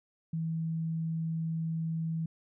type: tone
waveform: sine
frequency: 162.5 Hz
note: E3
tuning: 24 cents flat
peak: -30 dBFS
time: 0.33-2.26 s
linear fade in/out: 5 ms
effects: none